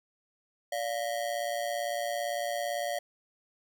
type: ring-modulated tone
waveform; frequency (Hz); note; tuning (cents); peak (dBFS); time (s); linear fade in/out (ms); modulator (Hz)
square; 641; E5; -49; -28; 0.72-2.99; 5; 58.9
effects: 11-bit